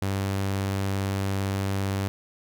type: tone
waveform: sawtooth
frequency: 97.7 Hz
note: G2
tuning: 5 cents flat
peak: -21 dBFS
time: 0.02-2.08 s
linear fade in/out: 0 ms
effects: none